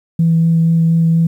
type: tone with vibrato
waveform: sine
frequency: 164.81 Hz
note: E3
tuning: in tune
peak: -8 dBFS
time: 0.19-1.27 s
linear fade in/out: 5 ms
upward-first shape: sine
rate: 4.2 Hz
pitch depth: 9 cents each way
effects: tanh soft clip ceiling -4 dBFS + 8-bit